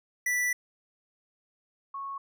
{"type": "tone pair in turn", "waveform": ["square", "sine"], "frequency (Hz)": [1970, 1101.8], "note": ["B6", "C#6"], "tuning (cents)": [-5, -11], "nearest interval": "minor seventh", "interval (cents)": 1006, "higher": "first", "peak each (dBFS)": [-26, -34], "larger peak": "first", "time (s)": [[0.26, 0.53], [1.94, 2.18]], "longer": "first", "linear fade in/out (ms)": 5, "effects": []}